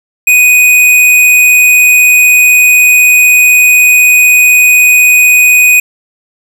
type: tone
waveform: square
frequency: 2489 Hz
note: D#7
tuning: in tune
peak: -3 dBFS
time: 0.27-5.8 s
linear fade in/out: 5 ms
effects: none